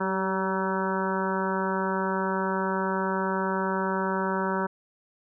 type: harmonic tone with a mistuned harmonic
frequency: 190 Hz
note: F#3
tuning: 46 cents sharp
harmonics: 1 / 2 / 3 / 4 / 5 / 6 / 7 / 8 / 9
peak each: -30 / -31 / -34 / -40 / -30 / -38 / -35 / -35 / -43 dBFS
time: 0-4.67 s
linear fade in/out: 10 ms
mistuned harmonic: 2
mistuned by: +23 cents
effects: none